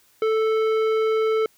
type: tone with tanh clipping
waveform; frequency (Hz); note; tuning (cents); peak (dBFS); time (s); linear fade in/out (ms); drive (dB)
sine; 440; A4; 0; -20; 0.22-1.46; 2; 13
effects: white hiss -59 dBFS RMS until 1.57 s